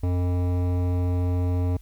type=tone with hard clipping; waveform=sine; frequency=89.3 Hz; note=F2; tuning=39 cents sharp; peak=-23 dBFS; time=0.03-1.77 s; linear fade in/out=5 ms; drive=15 dB; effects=added 50 Hz sine -43 dBFS peak until 1.81 s + white hiss -61 dBFS RMS until 1.81 s